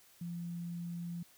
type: tone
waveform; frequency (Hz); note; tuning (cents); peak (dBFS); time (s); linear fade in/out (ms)
sine; 171.9; F3; -27; -38; 0.21-1.23; 5
effects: white hiss -63 dBFS RMS until 1.37 s